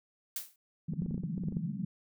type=noise with exponential decay; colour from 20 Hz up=blue; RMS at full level=-33 dBFS; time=0.36-0.56 s; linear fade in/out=2 ms; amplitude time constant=43 ms
type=band-pass noise; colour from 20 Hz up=white; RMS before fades=-36 dBFS; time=0.88-1.85 s; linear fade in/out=5 ms; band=150 to 200 Hz; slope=48 dB/octave
type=clicks; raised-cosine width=3 ms; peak=-28 dBFS; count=12; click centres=0.936 / 1.021 / 1.062 / 1.11 / 1.144 / 1.179 / 1.236 / 1.379 / 1.437 / 1.485 / 1.524 / 1.569 s
effects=none